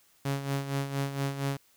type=tone with tremolo; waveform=sawtooth; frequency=138.59 Hz; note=C#3; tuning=in tune; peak=-23 dBFS; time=0.25-1.57 s; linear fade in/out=5 ms; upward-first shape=sine; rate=4.3 Hz; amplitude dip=65%; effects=white hiss -64 dBFS RMS until 1.76 s